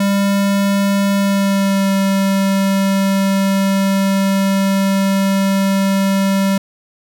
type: tone with pitch glide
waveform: square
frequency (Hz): 198.5 to 194.98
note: G3 to G3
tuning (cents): +22 to -9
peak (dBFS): -13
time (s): 0-6.58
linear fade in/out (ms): 5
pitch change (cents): -31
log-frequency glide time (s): 1.17-1.93
effects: none